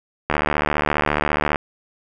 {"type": "click train", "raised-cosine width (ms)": 0.5, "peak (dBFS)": -3, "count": 95, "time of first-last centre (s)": [0.3, 1.558], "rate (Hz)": 74.7, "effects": []}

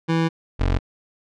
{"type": "tone pair in turn", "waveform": "25% pulse", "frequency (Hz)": [164.2, 45.71], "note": ["E3", "F#1"], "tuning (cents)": [-6, -20], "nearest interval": "octave + minor seventh", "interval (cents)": 2214, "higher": "first", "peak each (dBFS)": -14, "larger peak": "neither", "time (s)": [[0.08, 0.29], [0.59, 0.79]], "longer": "first", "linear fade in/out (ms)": 20, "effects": ["low-pass 4000 Hz 12 dB/octave"]}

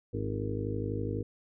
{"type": "harmonic tone with a mistuned harmonic", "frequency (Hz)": 52, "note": "G#1", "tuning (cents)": 3, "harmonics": [1, 2, 3, 4, 5, 6, 7, 8, 9], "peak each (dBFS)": [-42, -34, -44, -46, -39, -40, -45, -40, -39], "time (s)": [0.13, 1.23], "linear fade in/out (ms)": 10, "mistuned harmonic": 7, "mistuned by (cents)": -54, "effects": []}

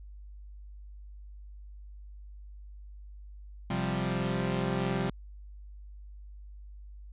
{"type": "chord", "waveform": "sawtooth", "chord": "C suspended fourth", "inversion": "none", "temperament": "equal", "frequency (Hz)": [130.81, 174.61, 196], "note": ["C3", "F3", "G3"], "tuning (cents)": [0, 0, 0], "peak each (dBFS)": -29, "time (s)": [3.7, 5.1], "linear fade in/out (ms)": 5, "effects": ["added 50 Hz sine -44 dBFS peak until 7.12 s", "resampled to 8000 Hz"]}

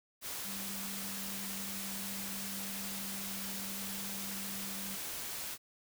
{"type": "tone in noise", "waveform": "sine", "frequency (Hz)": 196.4, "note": "G3", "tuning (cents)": 4, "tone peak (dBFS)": -45, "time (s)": [0.43, 4.98], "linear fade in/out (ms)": 50, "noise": "white", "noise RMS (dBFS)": -41, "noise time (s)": [0.21, 5.58], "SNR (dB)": -7, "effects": []}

